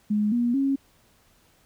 sine tone with pitch steps, 209.7 / 239.5 / 273.5 Hz, G#3 / A#3 / C#4, +17 / +47 / -23 cents, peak -20 dBFS, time 0.1-0.76 s, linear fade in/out 10 ms, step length 220 ms, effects pink hiss -61 dBFS RMS until 1.65 s

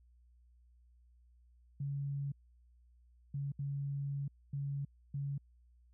sine tone bursts at uneven times, 140.4 Hz, C#3, 22 cents sharp, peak -35 dBFS, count 5, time 1.8-2.32 / 3.34-3.52 / 3.59-4.28 / 4.53-4.85 / 5.14-5.38 s, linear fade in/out 5 ms, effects added 60 Hz sine -62 dBFS peak until 5.93 s

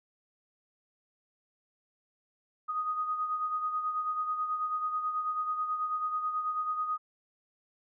sine beating tone pair, 1244 / 1253.2 Hz, D#6 / D#6, -1 / +12 cents, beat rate 9.2 Hz, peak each -30 / -39 dBFS, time 2.68-6.98 s, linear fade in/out 20 ms, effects none

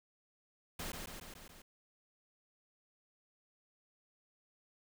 pink noise with echo, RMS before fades -42 dBFS, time 0.79-0.92 s, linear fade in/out 5 ms, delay 140 ms, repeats 5, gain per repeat -3 dB, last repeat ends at 1.62 s, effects none

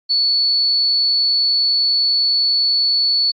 sine tone, 4435 Hz, C#8, in tune, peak -13 dBFS, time 0.09-3.32 s, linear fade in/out 20 ms, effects AAC 64 kbps

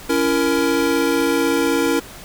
square chord, A# diminished, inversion first, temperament just, 279.7 / 335.6 / 466.2 Hz, C#4 / E4 / A#4, +16 / +31 / 0 cents, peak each -21 dBFS, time 0.09-2 s, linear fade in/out 10 ms, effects pink hiss -38 dBFS RMS until 2.24 s

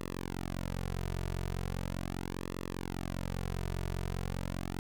sawtooth tone with flanger, 45.01 Hz, F#1, 47 cents flat, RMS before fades -37 dBFS, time 0-4.79 s, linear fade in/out 0 ms, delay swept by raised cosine 1.3 to 3.8 ms, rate 0.39 Hz, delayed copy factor -0.95, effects none

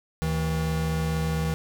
square tone pair together, 75.51 / 160 Hz, D2 / D#3, +49 / +49 cents, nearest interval octave + minor second, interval 1300 cents, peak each -30 / -26 dBFS, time 0.22-1.54 s, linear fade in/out 0 ms, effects none

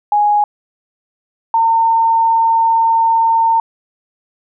sine tone pair in turn, 830.6 / 908.8 Hz, G#5 / A#5, 0 / -44 cents, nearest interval major second, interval 156 cents, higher second, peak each -9 dBFS, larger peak neither, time 0.12-0.44 / 1.54-3.6 s, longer second, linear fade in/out 2 ms, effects none

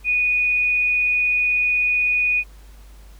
sine tone, 2471 Hz, D#7, 13 cents flat, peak -16 dBFS, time 0.04-2.44 s, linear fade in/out 50 ms, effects added 50 Hz sine -41 dBFS peak until 3.19 s + pink hiss -53 dBFS RMS until 3.19 s

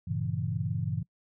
sine chord, G diminished seventh, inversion none, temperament equal, 98 / 116.54 / 138.59 / 164.81 Hz, G2 / Bb2 / Db3 / Fb3, 0 / 0 / 0 / 0 cents, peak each -34 dBFS, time 0.07-1.03 s, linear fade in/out 10 ms, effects noise-tail reverb RT60 0.1 s tail -24 dB re dry

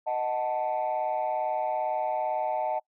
sine chord, D# diminished, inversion none, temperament equal, 622.3 / 740 / 880 Hz, D#5 / F#5 / A5, 0 / 0 / 0 cents, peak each -29 dBFS, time 0.06-2.8 s, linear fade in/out 20 ms, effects noise-tail reverb RT60 0.1 s tail -24 dB re dry + tanh soft clip ceiling -21 dBFS

